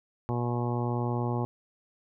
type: harmonic tone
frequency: 120.6 Hz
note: B2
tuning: 41 cents flat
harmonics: 1 / 2 / 3 / 4 / 5 / 6 / 7 / 8 / 9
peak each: -29 / -34 / -35 / -39 / -42 / -42 / -37 / -44 / -42 dBFS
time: 0.29-1.45 s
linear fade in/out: 0 ms
effects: none